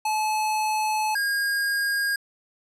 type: tone pair in turn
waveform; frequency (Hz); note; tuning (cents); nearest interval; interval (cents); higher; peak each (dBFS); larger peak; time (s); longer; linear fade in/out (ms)
square; 861 / 1625.4; A5 / G#6; -38 / -38; major seventh; 1100; second; -23; neither; 0.05-1.15 / 1.15-2.16; first; 5
effects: resampled to 32000 Hz